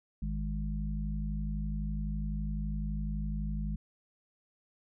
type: harmonic tone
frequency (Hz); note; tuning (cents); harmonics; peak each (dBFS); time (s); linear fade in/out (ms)
51.91; G#1; 0; 1 / 3 / 4; -33 / -38 / -39; 0.22-3.76; 5
effects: none